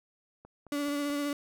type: click train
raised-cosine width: 1 ms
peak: -36 dBFS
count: 4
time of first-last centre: 0.45-1.101 s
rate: 4.61 Hz
type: tone with vibrato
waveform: 35% pulse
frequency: 288 Hz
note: D4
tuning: 34 cents flat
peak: -28 dBFS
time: 0.72-1.33 s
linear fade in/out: 2 ms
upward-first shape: triangle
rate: 15 Hz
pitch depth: 24 cents each way
effects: none

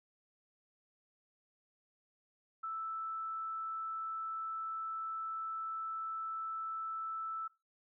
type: tone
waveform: sine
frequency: 1318.5 Hz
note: E6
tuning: in tune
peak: -37 dBFS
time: 2.63-7.48 s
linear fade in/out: 10 ms
effects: noise-tail reverb RT60 0.2 s tail -17 dB re dry

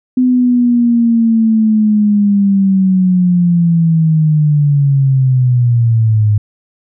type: linear sweep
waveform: sine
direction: down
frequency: 254.2 to 103.5 Hz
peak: -7 dBFS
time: 0.17-6.38 s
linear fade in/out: 5 ms
effects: none

